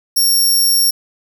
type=tone; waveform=15% pulse; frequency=5520 Hz; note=F8; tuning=21 cents flat; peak=-5 dBFS; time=0.16-0.91 s; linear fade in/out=10 ms; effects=none